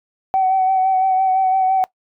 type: tone with vibrato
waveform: sine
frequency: 758 Hz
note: F#5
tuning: 42 cents sharp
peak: -12 dBFS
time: 0.34-1.84 s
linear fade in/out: 0 ms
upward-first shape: sine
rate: 5.9 Hz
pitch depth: 26 cents each way
effects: noise-tail reverb RT60 0.1 s tail -21 dB re dry + tanh soft clip ceiling -8 dBFS